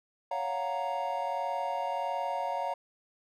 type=chord; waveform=triangle; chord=Gb major seventh; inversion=second; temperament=equal with one note detuned; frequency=559.2 / 698.5 / 740 / 932.3 Hz; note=Db5 / F5 / Gb5 / Bb5; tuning=+15 / 0 / 0 / 0 cents; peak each=-35 / -34 / -35 / -32 dBFS; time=0.31-2.74 s; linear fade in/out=5 ms; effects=none